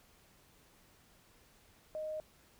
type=tone; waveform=sine; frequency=620 Hz; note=D#5; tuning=6 cents flat; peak=-37 dBFS; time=1.95-2.2 s; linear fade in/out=0 ms; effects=pink hiss -65 dBFS RMS until 2.59 s